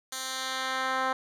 10% pulse tone with band-pass filter sweep, 261.6 Hz, C4, in tune, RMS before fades -31 dBFS, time 0.12-1.13 s, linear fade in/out 5 ms, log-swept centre 7300 to 1100 Hz, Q 0.83, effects none

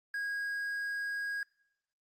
triangle tone, 1641 Hz, G#6, 21 cents flat, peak -31 dBFS, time 0.14-1.43 s, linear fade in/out 2 ms, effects noise-tail reverb RT60 0.8 s tail -25 dB re dry + Opus 32 kbps

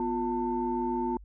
sine tone cluster, 246.1 / 352.4 / 893 Hz, B3 / F4 / A5, -6 / +16 / +25 cents, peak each -31 dBFS, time 0-1.17 s, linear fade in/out 2 ms, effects tanh soft clip ceiling -17 dBFS + added 50 Hz sine -46 dBFS peak until 1.24 s

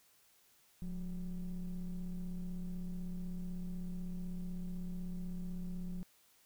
triangle ring-modulated tone, 98 Hz, G2, in tune, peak -32 dBFS, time 0.82-6.03 s, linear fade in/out 0 ms, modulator 80 Hz, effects tanh soft clip ceiling -30 dBFS + white hiss -68 dBFS RMS until 6.45 s

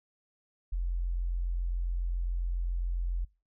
sine tone, 43.65 Hz, F1, in tune, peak -28 dBFS, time 0.72-3.25 s, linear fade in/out 10 ms, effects noise-tail reverb RT60 0.3 s tail -24 dB re dry

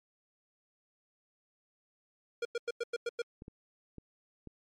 square tone bursts, 472.4 Hz, A#4, 23 cents sharp, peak -32 dBFS, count 7, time 2.42-3.22 s, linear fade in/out 5 ms, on 32 ms, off 96 ms
clicks, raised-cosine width 3 ms, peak -33 dBFS, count 4, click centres 3.421 / 3.481 / 3.983 / 4.473 s
effects low-pass 6000 Hz 12 dB/octave + MP3 64 kbps

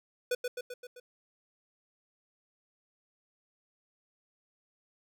square tone with echo, 493.9 Hz, B4, in tune, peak -28 dBFS, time 0.31-0.35 s, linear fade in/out 5 ms, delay 130 ms, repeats 5, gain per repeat -4 dB, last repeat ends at 1 s, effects none

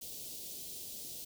white band-stop noise, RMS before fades -45 dBFS, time 0.01-1.25 s, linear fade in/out 10 ms, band 580 to 3300 Hz, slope 24 dB/octave, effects none

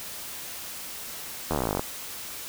slowing click train, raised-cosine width 1 ms, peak -12 dBFS, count 18, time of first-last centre 1.51-1.794 s, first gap 12 ms, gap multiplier 1.04, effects white hiss -38 dBFS RMS until 2.48 s

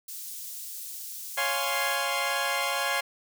white high-pass noise, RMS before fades -39 dBFS, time 0.08-1.96 s, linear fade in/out 5 ms, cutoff 5500 Hz, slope 12 dB/octave
15% pulse chord, Db major seventh, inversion none, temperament equal, 554.4 / 698.5 / 830.6 / 1046.5 Hz, Db5 / F5 / Ab5 / C6, 0 / 0 / 0 / 0 cents, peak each -25 / -26 / -26 / -25 dBFS, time 1.37-3.01 s, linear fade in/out 10 ms
effects none

